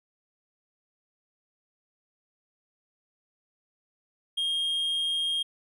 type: tone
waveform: triangle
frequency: 3233 Hz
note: G#7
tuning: 47 cents flat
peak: -24 dBFS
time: 4.37-5.43 s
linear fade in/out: 10 ms
effects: none